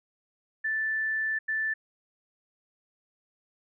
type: tone bursts at uneven times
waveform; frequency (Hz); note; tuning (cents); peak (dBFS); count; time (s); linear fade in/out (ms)
sine; 1760; A6; 0; -26; 2; 0.64-1.39 / 1.48-1.74; 10
effects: none